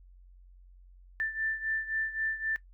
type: beating tone pair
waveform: sine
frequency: 1771 / 1774.8 Hz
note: A6 / A6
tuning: +11 / +14 cents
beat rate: 3.8 Hz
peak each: -32 / -36 dBFS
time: 1.2-2.56 s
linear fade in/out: 0 ms
effects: noise-tail reverb RT60 0.1 s tail -18 dB re dry + added 45 Hz sine -52 dBFS peak until 2.73 s